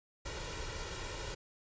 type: noise with comb filter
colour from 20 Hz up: pink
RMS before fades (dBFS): -41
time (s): 0.25-1.35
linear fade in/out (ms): 10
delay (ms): 2.1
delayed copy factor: +0.7
effects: resampled to 16000 Hz